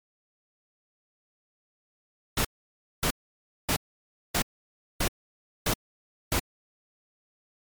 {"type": "noise bursts", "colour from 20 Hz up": "pink", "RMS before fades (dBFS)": -25, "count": 7, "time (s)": [2.37, 6.396], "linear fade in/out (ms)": 5, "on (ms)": 78, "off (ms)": 580, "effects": ["MP3 96 kbps"]}